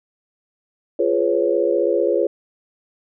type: chord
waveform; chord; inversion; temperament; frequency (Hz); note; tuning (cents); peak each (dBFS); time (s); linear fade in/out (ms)
sine; C# dominant seventh; first; just; 346.5 / 415.8 / 498.9 / 554.4; E#4 / G#4 / B4 / C#5; -14 / +2 / +17 / 0; -21; 0.99-2.27; 5
effects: none